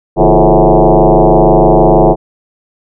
sine tone with frequency modulation, 160 Hz, D#3, 49 cents sharp, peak -3 dBFS, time 0.16-2.16 s, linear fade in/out 50 ms, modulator 97.9 Hz, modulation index 6.9, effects none

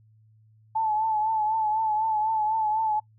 sine tone with vibrato, 869 Hz, A5, 22 cents flat, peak -22 dBFS, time 0.75-3 s, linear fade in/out 10 ms, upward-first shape triangle, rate 4 Hz, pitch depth 56 cents each way, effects noise-tail reverb RT60 0.1 s tail -22 dB re dry + added 109 Hz sine -55 dBFS peak until 3.18 s

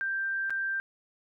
sine tone with dropouts, 1576 Hz, G6, 9 cents sharp, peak -28 dBFS, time 0.01-0.8 s, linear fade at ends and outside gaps 0 ms, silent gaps 0.497-0.505 s, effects none

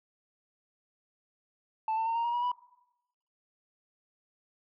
sine tone with pitch steps, 880 / 896.4 / 913.1 / 930.2 / 947.5 / 965.2 / 983.2 Hz, A5 / A5 / A#5 / A#5 / A#5 / B5 / B5, 0 / +32 / -36 / -4 / +28 / -40 / -8 cents, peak -25 dBFS, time 1.88-2.517 s, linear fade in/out 2 ms, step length 91 ms, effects noise-tail reverb RT60 0.9 s tail -21 dB re dry + tanh soft clip ceiling -26 dBFS

